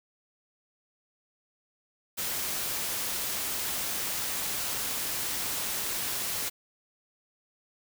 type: noise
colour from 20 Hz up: white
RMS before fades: -32 dBFS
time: 2.17-6.5 s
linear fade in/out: 20 ms
effects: none